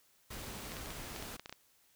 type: noise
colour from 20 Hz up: pink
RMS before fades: -45 dBFS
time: 0.3-1.37 s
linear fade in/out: 10 ms
type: clicks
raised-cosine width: 0.2 ms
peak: -27 dBFS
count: 10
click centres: 0.719 / 0.768 / 0.859 / 0.905 / 1.162 / 1.225 / 1.396 / 1.459 / 1.495 / 1.526 s
effects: white hiss -69 dBFS RMS until 1.95 s